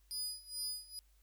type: tone with tremolo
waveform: 25% pulse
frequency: 4949 Hz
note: D#8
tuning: 10 cents flat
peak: -32 dBFS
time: 0.11-0.99 s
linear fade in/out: 0 ms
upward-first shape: sine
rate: 2.3 Hz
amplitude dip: 90%
effects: added 50 Hz sine -65 dBFS peak until 1.22 s + white hiss -75 dBFS RMS until 1.22 s